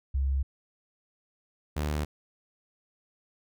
sine / sawtooth tone pair in turn, 67.7 / 75.04 Hz, C#2 / D2, -40 / +38 cents, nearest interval major second, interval 178 cents, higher second, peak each -24 / -24 dBFS, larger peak neither, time 0.14-0.43 / 1.76-2.05 s, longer neither, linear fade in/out 10 ms, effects none

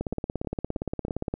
two click trains, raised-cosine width 2 ms, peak -15 / -23 dBFS, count 24 / 4, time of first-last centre 0.01-1.339 / 0.13-1.082 s, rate 17.3 / 3.15 Hz, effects none

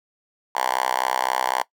5% pulse tone with high-pass filter, 63.9 Hz, C2, 40 cents flat, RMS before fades -23 dBFS, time 0.55-1.63 s, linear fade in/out 5 ms, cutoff 930 Hz, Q 4.5, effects noise-tail reverb RT60 0.1 s tail -20 dB re dry

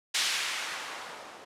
violet noise with low-pass filter sweep, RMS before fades -34 dBFS, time 0.14-1.45 s, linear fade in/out 10 ms, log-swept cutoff 3400 to 560 Hz, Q 0.86, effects low-pass 12000 Hz 12 dB/octave

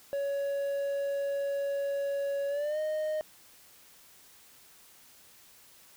triangle tone with pitch glide, 560 to 617.8 Hz, C#5 to D#5, +18 to -12 cents, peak -27 dBFS, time 0.13-3.21 s, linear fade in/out 0 ms, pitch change +170 cents, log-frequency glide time 2.48-2.79 s, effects white hiss -57 dBFS RMS until 5.96 s

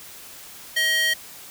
square tone with high-pass filter, 632 Hz, D#5, 27 cents sharp, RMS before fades -21 dBFS, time 0.76-1.14 s, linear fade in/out 10 ms, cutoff 2300 Hz, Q 7.2, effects white hiss -42 dBFS RMS until 1.5 s

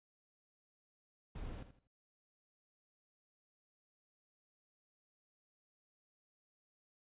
brown noise with echo, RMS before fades -45 dBFS, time 1.35-1.63 s, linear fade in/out 5 ms, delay 81 ms, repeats 3, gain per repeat -11 dB, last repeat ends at 1.873 s, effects resampled to 8000 Hz

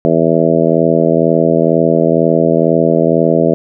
harmonic tone, 82.1 Hz, E2, 6 cents flat, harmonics 2 / 3 / 4 / 5 / 6 / 7 / 8, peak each -16 / -16 / -16 / -16 / -16 / -16 / -16 dBFS, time 0.05-3.54 s, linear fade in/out 0 ms, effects none

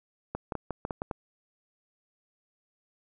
clicks, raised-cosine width 1 ms, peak -18 dBFS, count 8, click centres 0.35 / 0.522 / 0.553 / 0.707 / 0.851 / 0.908 / 1.019 / 1.112 s, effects none

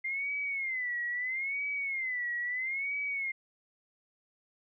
sine tone with vibrato, 2090 Hz, C7, 2 cents flat, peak -31 dBFS, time 0.04-3.32 s, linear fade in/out 10 ms, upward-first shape sine, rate 0.76 Hz, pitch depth 150 cents each way, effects none

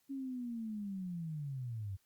sine linear sweep, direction down, 277.2 to 92.5 Hz, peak -38 dBFS, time 0.09-1.97 s, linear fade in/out 20 ms, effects white hiss -75 dBFS RMS until 2.05 s + Opus 48 kbps

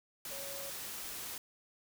sine tone in noise, 554.4 Hz, C#5, in tune, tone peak -47 dBFS, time 0.31-0.7 s, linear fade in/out 2 ms, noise white, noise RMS -43 dBFS, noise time 0.25-1.38 s, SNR -7 dB, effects none

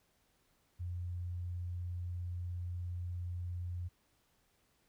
sine tone, 88.3 Hz, F2, 20 cents sharp, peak -37 dBFS, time 0.79-3.89 s, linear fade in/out 20 ms, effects pink hiss -74 dBFS RMS until 4.88 s

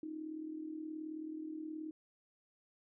sine tone with amplitude modulation, 312.6 Hz, D#4, 8 cents sharp, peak -38 dBFS, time 0.03-1.91 s, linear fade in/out 2 ms, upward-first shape sine, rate 38.8 Hz, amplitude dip 65%, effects none

